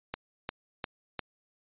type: click train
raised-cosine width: 0.3 ms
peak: -17 dBFS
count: 4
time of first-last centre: 0.14-1.193 s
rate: 2.85 Hz
effects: resampled to 8000 Hz